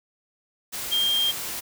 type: tone in noise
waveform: sine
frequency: 3200 Hz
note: G7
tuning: 35 cents sharp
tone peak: -20 dBFS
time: 0.91-1.32 s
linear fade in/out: 20 ms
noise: white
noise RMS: -32 dBFS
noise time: 0.72-1.61 s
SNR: +9 dB
effects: none